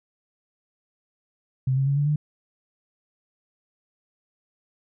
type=tone with pitch steps; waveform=sine; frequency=130.81 / 135.27 / 139.88 / 144.64 / 149.57 Hz; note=C3 / C#3 / C#3 / D3 / D3; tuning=0 / -42 / +16 / -26 / +32 cents; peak=-19 dBFS; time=1.67-2.16 s; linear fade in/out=5 ms; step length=98 ms; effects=none